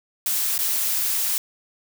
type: noise with dropouts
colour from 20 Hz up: blue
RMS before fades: -23 dBFS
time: 0.26-1.38 s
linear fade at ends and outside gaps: 1 ms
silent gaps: 0.579-0.589 s
effects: none